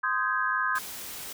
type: chord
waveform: sine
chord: Ab major seventh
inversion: first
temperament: just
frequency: 1038.3 / 1245.9 / 1557.4 / 1661.2 Hz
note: C6 / Eb6 / G6 / Ab6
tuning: -14 / +2 / -12 / 0 cents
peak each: -30 dBFS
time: 0.03-0.79 s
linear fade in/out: 10 ms
type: noise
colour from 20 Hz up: white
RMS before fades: -39 dBFS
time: 0.75-1.33 s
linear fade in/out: 5 ms
effects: none